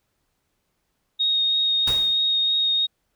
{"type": "tone with vibrato", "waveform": "sine", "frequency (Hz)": 3729, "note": "A#7", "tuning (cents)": 0, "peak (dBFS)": -18, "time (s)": [1.19, 2.87], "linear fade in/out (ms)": 20, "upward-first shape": "triangle", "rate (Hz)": 3.1, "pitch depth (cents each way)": 11}
{"type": "noise with exponential decay", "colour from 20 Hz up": "pink", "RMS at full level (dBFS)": -28, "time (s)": [1.87, 2.28], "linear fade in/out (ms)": 5, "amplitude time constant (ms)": 88}
{"effects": ["pink hiss -73 dBFS RMS until 3.15 s"]}